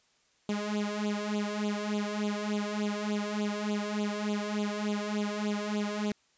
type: tone with flanger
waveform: sawtooth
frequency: 208.4 Hz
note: G#3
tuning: 6 cents sharp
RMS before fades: -32 dBFS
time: 0.49-6.12 s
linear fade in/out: 2 ms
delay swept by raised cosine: 0.27 to 1.87 ms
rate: 3.4 Hz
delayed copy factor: +0.9
effects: white hiss -68 dBFS RMS until 6.37 s + resampled to 16000 Hz